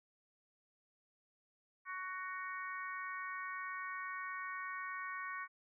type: harmonic tone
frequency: 371.8 Hz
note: F#4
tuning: 8 cents sharp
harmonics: 3 / 4 / 5 / 6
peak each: -44 / -47 / -46 / -50 dBFS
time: 1.85-5.48 s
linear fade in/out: 50 ms
effects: none